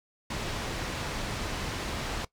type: low-pass noise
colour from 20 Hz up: pink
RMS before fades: -34 dBFS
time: 0.3-2.25 s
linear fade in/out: 5 ms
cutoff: 5900 Hz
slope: 12 dB/octave
effects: noise-tail reverb RT60 0.1 s tail -19 dB re dry